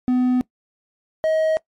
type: tone pair in turn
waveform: triangle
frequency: 251.2 / 633 Hz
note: B3 / D#5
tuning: +30 / +30 cents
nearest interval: octave + major third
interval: 1600 cents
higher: second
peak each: -13 / -14 dBFS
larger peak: first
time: 0.08-0.41 / 1.24-1.57 s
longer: neither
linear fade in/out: 0 ms
effects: noise-tail reverb RT60 0.1 s tail -20 dB re dry + MP3 64 kbps